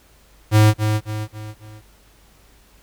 square tone with echo, 107.2 Hz, A2, 45 cents flat, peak -10 dBFS, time 0.51-0.74 s, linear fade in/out 50 ms, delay 270 ms, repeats 4, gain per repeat -7 dB, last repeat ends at 1.82 s, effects added 50 Hz sine -53 dBFS peak until 2.82 s + pink hiss -54 dBFS RMS until 2.82 s

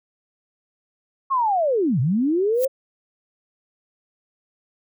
sine linear two-way sweep, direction down then up, 1108.7 to 114.6 to 549 Hz, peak -17 dBFS, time 1.3-2.68 s, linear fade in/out 20 ms, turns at 2 s
violet noise with exponential growth, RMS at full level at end -25 dBFS, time 2.53-2.65 s, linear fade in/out 2 ms, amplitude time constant 25 ms
effects none

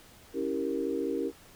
sine chord, C# diminished seventh, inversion none, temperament equal with one note detuned, 277.2 / 327 / 392 / 466.2 Hz, C#4 / E4 / G4 / Bb4, 0 / -14 / 0 / 0 cents, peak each -34 dBFS, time 0.33-1.32 s, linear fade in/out 50 ms, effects pink hiss -55 dBFS RMS until 1.55 s

